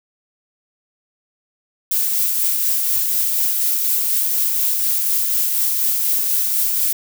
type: noise with tremolo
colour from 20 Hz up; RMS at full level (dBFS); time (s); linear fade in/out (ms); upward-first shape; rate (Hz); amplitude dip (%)
violet; -17; 1.91-6.93; 5; triangle; 4.1; 30
effects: none